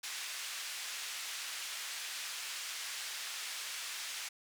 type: band-pass noise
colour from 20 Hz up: pink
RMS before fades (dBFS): -42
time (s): 0.03-4.29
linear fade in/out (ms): 10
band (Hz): 2000 to 9200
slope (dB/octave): 12
effects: none